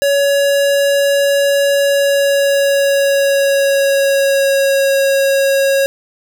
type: tone with pitch glide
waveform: square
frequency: 562 to 547.9 Hz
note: C#5 to C#5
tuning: +24 to -20 cents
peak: -11 dBFS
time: 0.02-5.86 s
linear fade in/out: 0 ms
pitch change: -44 cents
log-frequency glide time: 1.8-4.96 s
effects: none